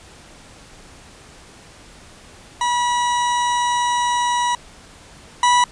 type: tone pair in turn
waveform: 40% pulse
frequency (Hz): 970 / 978.4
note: B5 / B5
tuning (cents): -31 / -16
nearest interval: unison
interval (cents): 15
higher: second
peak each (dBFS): -16 / -11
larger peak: second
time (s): 2.61-4.55 / 5.43-5.64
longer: first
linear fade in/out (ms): 2
effects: pink hiss -44 dBFS RMS until 5.71 s + resampled to 22050 Hz